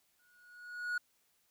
triangle tone with exponential growth, 1454 Hz, F#6, 31 cents flat, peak -29 dBFS, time 0.19-0.98 s, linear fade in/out 5 ms, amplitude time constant 170 ms, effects white hiss -74 dBFS RMS until 1.5 s

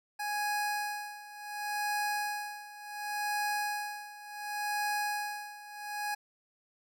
25% pulse tone with tremolo, 830.6 Hz, G#5, in tune, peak -26 dBFS, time 0.19-6.15 s, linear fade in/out 10 ms, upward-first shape sine, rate 0.69 Hz, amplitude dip 85%, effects none

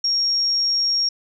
sine tone, 5570 Hz, F8, 5 cents flat, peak -17 dBFS, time 0.04-1.09 s, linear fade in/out 5 ms, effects none

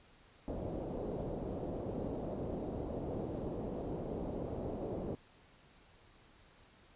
white low-pass noise, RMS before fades -40 dBFS, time 0.48-5.15 s, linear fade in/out 0 ms, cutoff 570 Hz, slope 24 dB/octave, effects pink hiss -63 dBFS RMS until 6.95 s + resampled to 8000 Hz

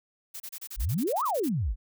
blue noise bursts, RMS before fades -39 dBFS, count 13, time 0.34-1.493 s, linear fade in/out 10 ms, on 61 ms, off 30 ms
sine exponential two-way sweep, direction up then down, 38.89 to 1323 to 38.89 Hz, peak -25 dBFS, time 0.76-1.76 s, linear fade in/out 50 ms, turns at 1.24 s
effects none

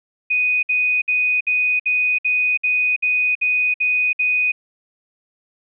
sine tone bursts, 2489 Hz, D#7, in tune, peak -15 dBFS, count 11, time 0.3-4.52 s, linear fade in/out 10 ms, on 330 ms, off 59 ms, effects none

